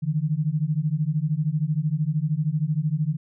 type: beating tone pair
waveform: sine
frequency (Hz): 146.83 / 159.83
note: D3 / D#3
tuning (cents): 0 / +47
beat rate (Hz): 13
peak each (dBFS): -24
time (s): 0.02-3.17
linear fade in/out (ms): 20
effects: none